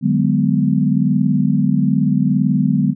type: chord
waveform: sine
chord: G# half-diminished seventh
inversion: second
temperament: just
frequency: 149.51 / 186.89 / 207.7 / 249.2 Hz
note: D3 / F#3 / G#3 / B3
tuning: +31 / +18 / 0 / +16 cents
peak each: -18 dBFS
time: 0.01-2.95 s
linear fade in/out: 50 ms
effects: none